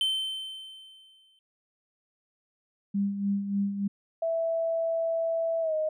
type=tone with exponential decay; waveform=triangle; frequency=3089 Hz; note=G7; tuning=26 cents flat; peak=-21 dBFS; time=0.01-1.39 s; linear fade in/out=1 ms; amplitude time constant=300 ms
type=tone with tremolo; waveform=sine; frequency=199.9 Hz; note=G3; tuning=34 cents sharp; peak=-23 dBFS; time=2.94-3.88 s; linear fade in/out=10 ms; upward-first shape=sine; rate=3.4 Hz; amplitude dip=60%
type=tone with pitch glide; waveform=sine; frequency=659.3 to 622.7 Hz; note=E5 to D#5; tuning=0 to +1 cents; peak=-25 dBFS; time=4.22-5.89 s; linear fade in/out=5 ms; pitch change=-99 cents; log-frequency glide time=5.61-5.74 s
effects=none